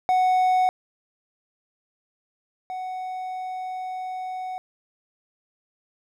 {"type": "tone pair in turn", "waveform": "triangle", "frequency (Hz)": [740, 742.8], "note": ["F#5", "F#5"], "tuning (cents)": [0, 7], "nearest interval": "unison", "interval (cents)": 7, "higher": "second", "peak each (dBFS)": [-15, -27], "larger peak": "first", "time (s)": [[0.09, 0.69], [2.7, 4.58]], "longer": "second", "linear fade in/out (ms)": 0, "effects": []}